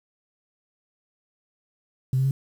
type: tone with pitch steps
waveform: sine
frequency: 130 / 132.89 / 135.83 Hz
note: C3 / C3 / C#3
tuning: -11 / +27 / -35 cents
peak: -18 dBFS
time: 2.13-2.31 s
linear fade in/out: 2 ms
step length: 60 ms
effects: tanh soft clip ceiling -14 dBFS + 8-bit